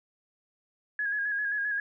sine tone with vibrato, 1661.2 Hz, G#6, in tune, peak -27 dBFS, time 0.99-1.8 s, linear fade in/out 2 ms, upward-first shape square, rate 7.6 Hz, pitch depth 35 cents each way, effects none

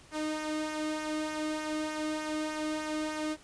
sawtooth tone with flanger, 308.1 Hz, D#4, 17 cents flat, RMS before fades -34 dBFS, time 0.11-3.37 s, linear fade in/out 50 ms, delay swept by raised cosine 0.23 to 1.23 ms, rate 3.3 Hz, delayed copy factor -0.5, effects pink hiss -56 dBFS RMS until 3.43 s + resampled to 22050 Hz

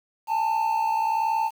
triangle tone pair together, 832.9 / 894 Hz, G#5 / A5, +5 / +27 cents, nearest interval minor second, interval 122 cents, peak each -27 / -20 dBFS, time 0.27-1.51 s, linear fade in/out 50 ms, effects 8-bit

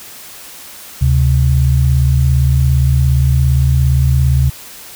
sine tone pair together, 73.41 / 130.81 Hz, D2 / C3, 0 / 0 cents, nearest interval minor seventh, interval 1000 cents, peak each -11 dBFS, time 1.01-4.5 s, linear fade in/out 10 ms, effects white hiss -34 dBFS RMS until 4.95 s

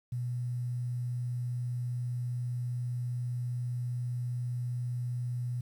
sine tone with quantisation, 122.5 Hz, B2, 14 cents flat, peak -31 dBFS, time 0.12-5.61 s, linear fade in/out 5 ms, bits 10, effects none

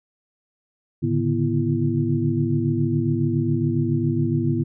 sine tone cluster, 109.1 / 141.5 / 148.7 / 244.5 / 334.8 Hz, A2 / C#3 / D3 / B3 / E4, -14 / +36 / +22 / -17 / +27 cents, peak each -25 dBFS, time 1.02-4.64 s, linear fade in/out 20 ms, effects none

